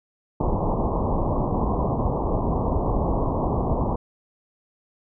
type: low-pass noise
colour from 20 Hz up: pink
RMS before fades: -23 dBFS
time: 0.4-3.96 s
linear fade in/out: 5 ms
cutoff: 1100 Hz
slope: 96 dB/octave
effects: none